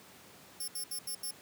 5% pulse tone bursts at uneven times, 5400 Hz, E8, 41 cents sharp, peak -30 dBFS, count 5, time 0.6-0.68 / 0.75-0.84 / 0.91-0.99 / 1.07-1.15 / 1.23-1.31 s, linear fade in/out 5 ms, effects pink hiss -55 dBFS RMS until 1.41 s + high-pass 150 Hz 12 dB/octave

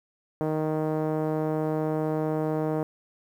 5% pulse tone with low-pass filter, 155.56 Hz, D#3, in tune, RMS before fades -27 dBFS, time 0.41-2.83 s, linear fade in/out 0 ms, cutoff 510 Hz, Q 1.1, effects 9-bit

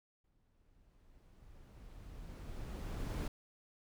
brown noise with exponential growth, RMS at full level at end -35 dBFS, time 0.24-3.28 s, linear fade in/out 5 ms, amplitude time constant 660 ms, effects none

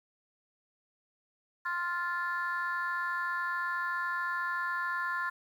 sine chord, F major, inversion second, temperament just, 1047.7 / 1396.9 / 1746.1 Hz, C6 / F6 / A6, +2 / 0 / -14 cents, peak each -34 dBFS, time 1.65-5.3 s, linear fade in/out 10 ms, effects tanh soft clip ceiling -23 dBFS + 10-bit

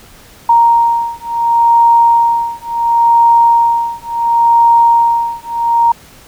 sine beating tone pair, 932.3 / 933.01 Hz, A#5 / A#5, 0 / +1 cents, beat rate 0.71 Hz, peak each -10 dBFS, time 0.49-5.92 s, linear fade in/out 5 ms, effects pink hiss -40 dBFS RMS until 6.27 s

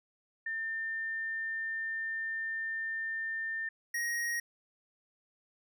sine / square tone pair in turn, 1800 / 1881 Hz, A6 / A#6, +39 / +15 cents, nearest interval minor second, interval 76 cents, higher second, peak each -33 / -32 dBFS, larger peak second, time 0.46-3.69 / 3.94-4.4 s, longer first, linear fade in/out 5 ms, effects none

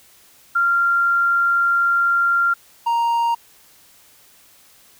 sine / triangle tone pair in turn, 1386 / 933.4 Hz, F6 / A#5, -14 / +2 cents, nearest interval perfect fifth, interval 684 cents, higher first, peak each -14 dBFS, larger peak neither, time 0.55-2.54 / 2.86-3.35 s, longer first, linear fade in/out 10 ms, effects white hiss -51 dBFS RMS until 4.99 s

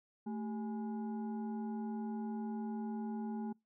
sine tone with frequency modulation, 220 Hz, A3, in tune, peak -37 dBFS, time 0.26-3.53 s, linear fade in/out 10 ms, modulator 613 Hz, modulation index 0.56, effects noise-tail reverb RT60 0.2 s tail -25 dB re dry

